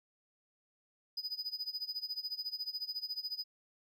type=tone with tremolo; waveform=triangle; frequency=4978 Hz; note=D#8; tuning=in tune; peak=-33 dBFS; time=1.17-3.44 s; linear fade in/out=5 ms; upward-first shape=sine; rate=14 Hz; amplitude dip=90%; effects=none